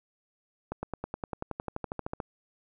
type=accelerating click train; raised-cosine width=1 ms; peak=-19 dBFS; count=18; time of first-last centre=0.72-2.202 s; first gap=110 ms; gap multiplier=0.97; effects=none